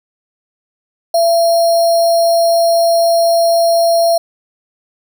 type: tone with sample-and-hold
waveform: sine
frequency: 674 Hz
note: E5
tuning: 38 cents sharp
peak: -8 dBFS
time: 1.14-4.18 s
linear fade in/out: 5 ms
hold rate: 4900 Hz
effects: none